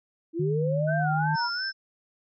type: linear sweep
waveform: sine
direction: up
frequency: 315.6 to 988 Hz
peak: -26 dBFS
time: 0.33-1.5 s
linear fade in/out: 50 ms
type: tone with pitch glide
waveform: sine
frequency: 152.8 to 153.69 Hz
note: D#3 to D#3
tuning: -31 to -21 cents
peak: -25 dBFS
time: 0.39-1.36 s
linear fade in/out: 10 ms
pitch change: +10 cents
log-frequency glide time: 0.5-0.92 s
type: tone with vibrato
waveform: sine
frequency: 1480 Hz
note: F#6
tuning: in tune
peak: -30 dBFS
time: 0.87-1.72 s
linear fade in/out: 20 ms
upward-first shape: sine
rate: 2.8 Hz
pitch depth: 110 cents each way
type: tone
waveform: sine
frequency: 5274 Hz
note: E8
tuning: in tune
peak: -31 dBFS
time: 1.34-1.73 s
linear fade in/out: 50 ms
effects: none